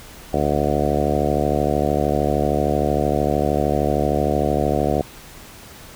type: harmonic tone with a mistuned harmonic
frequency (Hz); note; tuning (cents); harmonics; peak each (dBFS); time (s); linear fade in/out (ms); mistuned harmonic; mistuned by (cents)
73.1; D2; -7; 1 / 2 / 3 / 4 / 5 / 6 / 7 / 8 / 9 / 10; -26 / -26 / -26 / -26 / -26 / -26 / -26 / -26 / -26 / -26; 0.33-5.02; 5; 1; -15
effects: pink hiss -41 dBFS RMS until 5.95 s